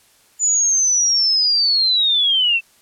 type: linear sweep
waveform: sine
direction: down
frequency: 7040 to 2637 Hz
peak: -13 dBFS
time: 0.39-2.61 s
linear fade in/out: 50 ms
effects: white hiss -54 dBFS RMS until 2.81 s + low-pass 12000 Hz 12 dB/octave